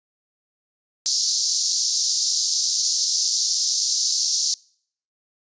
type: band-pass noise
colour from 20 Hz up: white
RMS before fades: -22 dBFS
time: 1.06-4.54 s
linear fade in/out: 0 ms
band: 4400 to 6600 Hz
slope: 48 dB/octave
effects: noise-tail reverb RT60 0.6 s tail -26 dB re dry + resampled to 16000 Hz

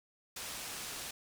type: low-pass noise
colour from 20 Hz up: white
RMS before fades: -43 dBFS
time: 0.36-1.11 s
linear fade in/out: 5 ms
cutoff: 9500 Hz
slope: 12 dB/octave
effects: none

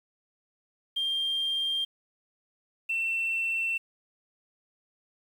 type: tone pair in turn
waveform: sine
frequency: 3189 / 2692 Hz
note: G7 / E7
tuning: +29 / +36 cents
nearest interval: minor third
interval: 293 cents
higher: first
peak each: -25 dBFS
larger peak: neither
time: 0.96-1.85 / 2.89-3.78 s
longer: neither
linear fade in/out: 10 ms
effects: tanh soft clip ceiling -22 dBFS + 9-bit

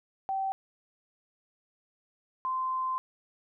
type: tone pair in turn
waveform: sine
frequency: 773 / 1037.2 Hz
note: G5 / C6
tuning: -24 / -15 cents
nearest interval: perfect fourth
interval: 509 cents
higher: second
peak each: -28 dBFS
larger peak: neither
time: 0.29-0.52 / 2.45-2.98 s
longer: second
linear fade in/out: 0 ms
effects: none

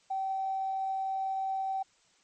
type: tone with tanh clipping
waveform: triangle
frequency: 770 Hz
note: G5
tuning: 31 cents flat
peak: -29 dBFS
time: 0.1-1.83 s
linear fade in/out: 10 ms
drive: 2 dB
effects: white hiss -66 dBFS RMS until 2.23 s + MP3 32 kbps

